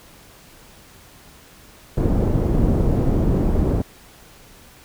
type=low-pass noise; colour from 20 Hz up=pink; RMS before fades=-18 dBFS; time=1.97-3.82 s; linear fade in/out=5 ms; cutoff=380 Hz; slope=12 dB/octave; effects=pink hiss -47 dBFS RMS until 4.84 s